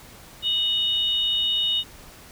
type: tone pair together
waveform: sine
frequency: 2941 / 3692 Hz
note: F#7 / A#7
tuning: -11 / -17 cents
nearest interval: major third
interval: 394 cents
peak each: -23 dBFS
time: 0.42-1.84 s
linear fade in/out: 50 ms
effects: pink hiss -46 dBFS RMS until 2.31 s